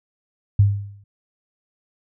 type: tone with exponential decay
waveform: sine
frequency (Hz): 100.8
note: G2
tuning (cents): +49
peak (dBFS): -8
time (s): 0.59-1.04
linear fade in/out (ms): 5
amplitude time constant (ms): 96
effects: none